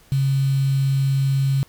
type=tone with quantisation; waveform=sine; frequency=136 Hz; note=C#3; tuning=33 cents flat; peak=-16 dBFS; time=0.12-1.63 s; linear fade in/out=0 ms; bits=6; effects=pink hiss -53 dBFS RMS until 1.68 s